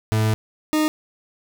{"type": "tone pair in turn", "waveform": "40% pulse", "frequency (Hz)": [108.9, 308], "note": ["A2", "D#4"], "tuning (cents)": [-17, -17], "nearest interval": "octave + tritone", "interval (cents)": 1800, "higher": "second", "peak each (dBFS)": -16, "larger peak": "neither", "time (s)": [[0.12, 0.34], [0.73, 0.88]], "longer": "first", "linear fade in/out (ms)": 0, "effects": []}